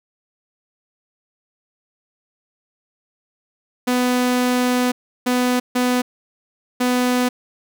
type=tone bursts at uneven times; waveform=sawtooth; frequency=248.9 Hz; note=B3; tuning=14 cents sharp; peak=-12 dBFS; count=4; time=3.87-4.92 / 5.26-5.6 / 5.75-6.02 / 6.8-7.29 s; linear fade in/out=10 ms; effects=none